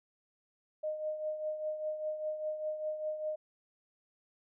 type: tone with tremolo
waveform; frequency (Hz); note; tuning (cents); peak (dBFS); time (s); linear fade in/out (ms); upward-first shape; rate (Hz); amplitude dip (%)
sine; 616; D#5; -17; -31; 0.83-3.36; 10; triangle; 5; 65
effects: none